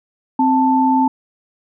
sine tone pair together, 261.6 / 882.5 Hz, C4 / A5, 0 / +5 cents, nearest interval octave + major sixth, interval 2105 cents, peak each -14 dBFS, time 0.39-1.08 s, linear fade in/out 5 ms, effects none

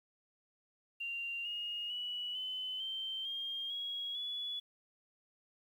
sine tone with pitch steps, 2775 / 2858 / 2943 / 3031 / 3122 / 3215 / 3312 / 3411 Hz, F7 / F7 / F#7 / F#7 / G7 / G7 / G#7 / G#7, -12 / +39 / -10 / +41 / -8 / +43 / -5 / +46 cents, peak -37 dBFS, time 1-4.6 s, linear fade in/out 10 ms, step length 450 ms, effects 11-bit

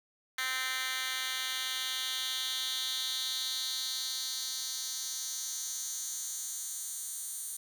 10% pulse tone with high-pass filter sweep, 259.4 Hz, C4, 15 cents flat, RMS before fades -36 dBFS, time 0.38-7.57 s, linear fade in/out 5 ms, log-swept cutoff 2100 to 8800 Hz, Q 2.5, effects none

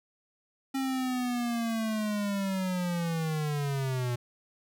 square linear sweep, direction down, 270 to 120 Hz, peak -29 dBFS, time 0.74-4.16 s, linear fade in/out 10 ms, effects none

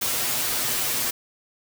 white noise with comb filter, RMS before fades -25 dBFS, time 0.01-1.11 s, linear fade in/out 10 ms, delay 8.1 ms, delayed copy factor +0.75, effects none

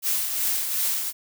blue noise with tremolo, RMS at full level -23 dBFS, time 0.02-1.13 s, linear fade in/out 50 ms, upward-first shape triangle, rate 2.7 Hz, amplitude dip 50%, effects none

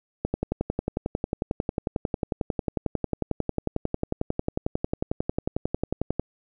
click train, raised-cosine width 2 ms, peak -11 dBFS, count 67, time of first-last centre 0.25-6.196 s, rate 11.1 Hz, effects none

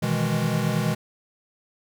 square chord, E major seventh, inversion second, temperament equal, 123.47 / 155.56 / 164.81 / 207.7 Hz, B2 / D#3 / E3 / G#3, 0 / 0 / 0 / 0 cents, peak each -28 dBFS, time 0.02-0.95 s, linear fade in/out 10 ms, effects none

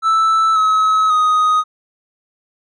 triangle tone with pitch steps, 1318 / 1283.4 / 1249.8 Hz, E6 / E6 / D#6, -1 / -47 / +7 cents, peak -9 dBFS, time 0.02-1.64 s, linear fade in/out 50 ms, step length 540 ms, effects resampled to 22050 Hz

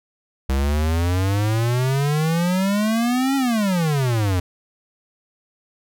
square exponential two-way sweep, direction up then down, 65.41 to 277.2 to 87 Hz, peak -18 dBFS, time 0.49-4.4 s, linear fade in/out 5 ms, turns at 3.36 s, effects none

